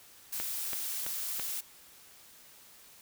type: noise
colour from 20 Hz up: blue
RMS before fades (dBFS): -36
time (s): 0.32-1.61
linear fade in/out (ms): 10
type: click train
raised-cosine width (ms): 0.3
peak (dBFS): -21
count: 4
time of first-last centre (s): 0.4-1.397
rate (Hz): 3.01
effects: white hiss -56 dBFS RMS until 3.01 s